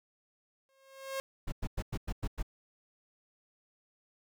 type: tone with exponential growth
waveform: sawtooth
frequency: 538 Hz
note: C5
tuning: 48 cents sharp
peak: -28 dBFS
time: 0.69-1.2 s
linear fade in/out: 0 ms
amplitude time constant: 110 ms
type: noise bursts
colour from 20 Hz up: brown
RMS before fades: -33 dBFS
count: 7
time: 1.47-2.428 s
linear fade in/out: 10 ms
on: 52 ms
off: 99 ms
effects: none